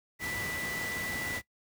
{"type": "tone in noise", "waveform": "sine", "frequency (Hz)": 1975.5, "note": "B6", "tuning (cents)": 0, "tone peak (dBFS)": -35, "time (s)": [0.19, 1.42], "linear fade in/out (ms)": 50, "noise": "pink", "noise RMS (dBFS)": -38, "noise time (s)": [0.19, 1.42], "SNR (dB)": 0, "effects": ["noise-tail reverb RT60 0.1 s tail -19 dB re dry", "high-pass 80 Hz 12 dB/octave"]}